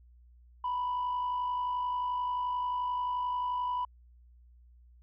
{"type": "tone pair together", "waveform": "sine", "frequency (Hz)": [938.6, 990], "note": ["A#5", "B5"], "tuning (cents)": [12, 4], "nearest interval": "minor second", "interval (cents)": 92, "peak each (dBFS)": [-40, -28], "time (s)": [0.64, 3.85], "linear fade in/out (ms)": 5, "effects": ["tanh soft clip ceiling -27 dBFS", "added 60 Hz sine -55 dBFS peak until 5.02 s"]}